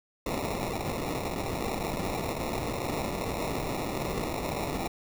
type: noise with sample-and-hold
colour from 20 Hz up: white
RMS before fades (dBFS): -32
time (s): 0.26-4.88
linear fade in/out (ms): 5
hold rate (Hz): 1575
effects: none